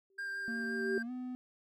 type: tone with exponential growth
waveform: sine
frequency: 387.3 Hz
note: G4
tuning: 21 cents flat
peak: -29 dBFS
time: 0.1-0.98 s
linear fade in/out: 2 ms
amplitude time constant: 190 ms
type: tone with vibrato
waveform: triangle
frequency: 1593 Hz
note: G6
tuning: 27 cents sharp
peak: -35 dBFS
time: 0.18-1.03 s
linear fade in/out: 10 ms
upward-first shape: sine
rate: 5.8 Hz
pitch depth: 12 cents each way
type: tone with pitch glide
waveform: triangle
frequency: 230.7 to 251.6 Hz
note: A#3 to B3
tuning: -18 to +32 cents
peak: -36 dBFS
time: 0.48-1.35 s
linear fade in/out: 0 ms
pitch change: +150 cents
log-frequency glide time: 1.04-1.11 s
effects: none